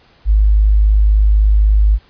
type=tone; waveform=sine; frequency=51.91 Hz; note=G#1; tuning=in tune; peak=-7 dBFS; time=0.25-1.99 s; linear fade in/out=50 ms; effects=pink hiss -50 dBFS RMS until 2.09 s + resampled to 11025 Hz